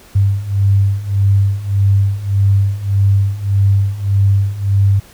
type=beating tone pair; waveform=sine; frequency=98 / 99.7 Hz; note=G2 / G2; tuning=0 / +30 cents; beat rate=1.7 Hz; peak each=-15 / -12 dBFS; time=0.15-5 s; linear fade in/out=10 ms; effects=pink hiss -43 dBFS RMS until 5.13 s